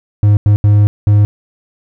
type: tone bursts at uneven times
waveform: triangle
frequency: 103.6 Hz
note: G#2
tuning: 4 cents flat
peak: -3 dBFS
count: 4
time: 0.23-0.37 / 0.46-0.56 / 0.64-0.87 / 1.07-1.25 s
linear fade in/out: 0 ms
effects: none